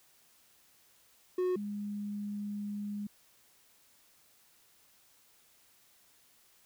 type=tone pair in turn; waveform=triangle / sine; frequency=364.9 / 205.5 Hz; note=F#4 / G#3; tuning=-24 / -18 cents; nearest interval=minor seventh; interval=994 cents; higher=first; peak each=-26 / -35 dBFS; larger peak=first; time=1.38-1.56 / 1.56-3.07 s; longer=second; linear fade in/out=5 ms; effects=white hiss -65 dBFS RMS until 6.65 s